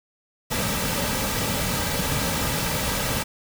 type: noise with comb filter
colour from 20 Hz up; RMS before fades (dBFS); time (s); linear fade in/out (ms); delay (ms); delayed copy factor
pink; -25; 0.5-3.24; 20; 2.8; -0.55
effects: none